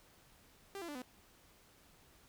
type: tone with pitch steps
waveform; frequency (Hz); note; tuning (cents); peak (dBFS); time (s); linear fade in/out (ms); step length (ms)
sawtooth; 395.1 / 340 / 292.6 / 251.8; G4 / F4 / D4 / B3; +14 / -46 / -6 / +34; -39; 0.75-1.018; 0; 67
effects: pink hiss -65 dBFS RMS until 2.28 s